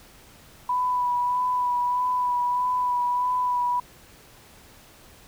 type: tone with vibrato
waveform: sine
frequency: 988 Hz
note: B5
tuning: in tune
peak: -21 dBFS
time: 0.69-3.8 s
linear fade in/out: 5 ms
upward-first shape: sine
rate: 1.6 Hz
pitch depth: 20 cents each way
effects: pink hiss -51 dBFS RMS until 5.27 s